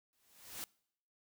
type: noise with exponential growth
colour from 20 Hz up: white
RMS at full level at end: -41 dBFS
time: 0.13-0.64 s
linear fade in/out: 0 ms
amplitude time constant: 110 ms
effects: noise-tail reverb RT60 0.7 s tail -25 dB re dry